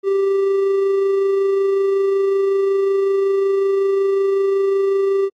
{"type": "tone with amplitude modulation", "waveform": "triangle", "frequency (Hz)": 392, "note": "G4", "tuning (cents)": 0, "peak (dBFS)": -11, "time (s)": [0.03, 5.3], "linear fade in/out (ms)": 50, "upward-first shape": "sine", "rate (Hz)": 25.4, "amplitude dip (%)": 25, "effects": ["AAC 64 kbps"]}